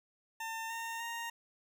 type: tone with pitch steps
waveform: 20% pulse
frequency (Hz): 900 / 915.2 / 930.7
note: A5 / A#5 / A#5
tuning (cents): +39 / -32 / -3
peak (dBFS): -33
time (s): 0.4-1.3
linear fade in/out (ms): 5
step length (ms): 300
effects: none